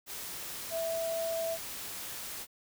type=tone in noise; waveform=sine; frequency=659.3 Hz; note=E5; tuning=in tune; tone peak=-31 dBFS; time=0.7-1.58 s; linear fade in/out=50 ms; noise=white; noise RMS=-41 dBFS; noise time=0.06-2.47 s; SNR=+7 dB; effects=none